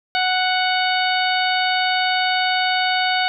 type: harmonic tone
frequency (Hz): 740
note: F#5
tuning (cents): 0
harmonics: 1 / 2 / 3 / 4 / 5 / 6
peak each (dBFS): -20 / -23 / -25 / -26 / -27 / -28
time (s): 0.15-3.28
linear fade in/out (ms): 0
effects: none